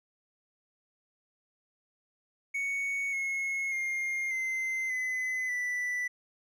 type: tone with pitch steps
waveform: triangle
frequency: 2225 / 2173 / 2122 / 2072 / 2024 / 1976.5 Hz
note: C#7 / C#7 / C7 / C7 / B6 / B6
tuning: +6 / -35 / +24 / -17 / +42 / +1 cents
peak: -28 dBFS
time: 2.54-6.08 s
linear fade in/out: 10 ms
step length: 590 ms
effects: none